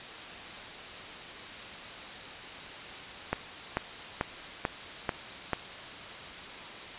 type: click train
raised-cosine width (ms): 0.5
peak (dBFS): -12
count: 6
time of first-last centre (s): 3.33-5.533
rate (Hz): 2.27
effects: white hiss -42 dBFS RMS until 6.98 s + resampled to 8000 Hz